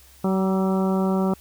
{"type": "harmonic tone with a mistuned harmonic", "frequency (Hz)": 190, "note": "F#3", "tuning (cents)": 46, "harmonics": [1, 2, 3, 4, 5, 6, 7], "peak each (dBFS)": [-20, -26, -30, -32, -34, -36, -37], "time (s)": [0.24, 1.34], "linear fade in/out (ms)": 5, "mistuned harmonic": 6, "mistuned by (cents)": 40, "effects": ["added 66 Hz sine -52 dBFS peak until 1.4 s", "white hiss -52 dBFS RMS until 1.4 s"]}